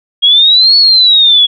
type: exponential two-way sweep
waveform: sine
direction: up then down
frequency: 3264 to 4435 to 3337 Hz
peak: -3 dBFS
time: 0.22-1.47 s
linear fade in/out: 20 ms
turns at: 0.77 s
effects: none